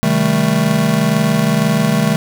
square chord, A half-diminished seventh, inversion first, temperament just, 132 / 158.4 / 198 / 220 Hz, C3 / Eb3 / G3 / A3, +16 / +31 / +18 / 0 cents, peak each -23 / -17 / -19 / -17 dBFS, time 0.03-2.16 s, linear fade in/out 0 ms, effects none

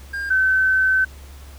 triangle / sine tone pair in turn, 1605 / 1530.6 Hz, G6 / G6, +40 / -42 cents, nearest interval minor second, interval 82 cents, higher first, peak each -22 / -14 dBFS, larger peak second, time 0.13-0.3 / 0.3-1.05 s, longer second, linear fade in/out 10 ms, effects added 69 Hz sine -38 dBFS peak until 1.58 s + pink hiss -47 dBFS RMS until 1.58 s

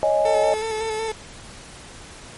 sine chord, C# suspended second, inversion none, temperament equal, 554.4 / 622.3 / 830.6 Hz, C#5 / D#5 / G#5, 0 / 0 / 0 cents, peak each -22 / -18 / -23 dBFS, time 0.03-0.54 s, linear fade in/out 0 ms
30% pulse tone with vibrato, 440 Hz, A4, in tune, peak -21 dBFS, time 0.25-1.12 s, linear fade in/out 5 ms, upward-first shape square, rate 5.4 Hz, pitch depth 25 cents each way
effects pink hiss -41 dBFS RMS until 2.37 s + MP3 48 kbps

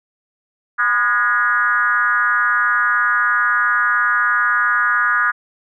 sine tone with frequency modulation, 1447 Hz, F#6, 39 cents flat, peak -13 dBFS, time 0.78-5.32 s, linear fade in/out 20 ms, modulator 221 Hz, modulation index 1.3, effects none

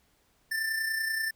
square tone with amplitude modulation, 1778 Hz, A6, 18 cents sharp, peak -27 dBFS, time 0.51-1.31 s, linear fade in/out 10 ms, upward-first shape sine, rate 30.4 Hz, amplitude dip 45%, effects pink hiss -68 dBFS RMS until 1.35 s

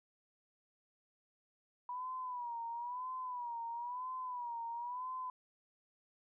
sine tone with vibrato, 975 Hz, B5, 23 cents flat, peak -39 dBFS, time 1.89-5.3 s, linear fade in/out 2 ms, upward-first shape sine, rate 1 Hz, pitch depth 90 cents each way, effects none

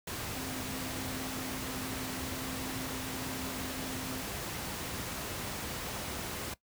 sine tone in noise, 260 Hz, C4, 11 cents flat, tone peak -41 dBFS, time 0.36-4.22 s, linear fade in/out 5 ms, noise pink, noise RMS -38 dBFS, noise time 0.07-6.54 s, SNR -6 dB, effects noise-tail reverb RT60 0.1 s tail -19 dB re dry + high-pass 60 Hz 12 dB/octave

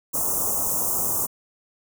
white band-stop noise, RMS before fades -24 dBFS, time 0.13-1.27 s, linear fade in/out 20 ms, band 1200 to 6300 Hz, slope 48 dB/octave, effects none

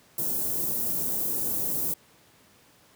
white band-stop noise, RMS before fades -28 dBFS, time 0.18-1.94 s, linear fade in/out 5 ms, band 430 to 13000 Hz, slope 12 dB/octave, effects pink hiss -58 dBFS RMS until 2.95 s + high-pass 100 Hz 12 dB/octave

